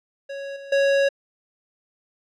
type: tone with level steps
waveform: square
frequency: 554.4 Hz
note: C#5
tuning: in tune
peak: -31 / -37 / -17 dBFS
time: 0.29-1.09 s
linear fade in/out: 10 ms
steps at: 0.56 / 0.72 s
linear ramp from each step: 5 ms
effects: low-pass 4000 Hz 12 dB/octave